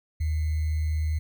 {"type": "tone with sample-and-hold", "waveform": "sine", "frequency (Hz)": 77.7, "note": "D#2", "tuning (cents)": -2, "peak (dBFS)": -23, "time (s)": [0.2, 1.19], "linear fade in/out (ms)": 10, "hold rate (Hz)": 2100, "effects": []}